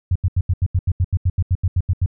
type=tone bursts; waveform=sine; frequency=90.6 Hz; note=F#2; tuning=36 cents flat; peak=-13 dBFS; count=16; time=0.11-2.061 s; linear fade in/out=5 ms; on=46 ms; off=81 ms; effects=none